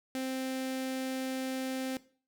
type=tone with notch filter; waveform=sawtooth; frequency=261.6 Hz; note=C4; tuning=in tune; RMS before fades=-35 dBFS; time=0.15-1.97 s; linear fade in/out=0 ms; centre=1100 Hz; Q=1.9; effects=noise-tail reverb RT60 0.4 s tail -17 dB re dry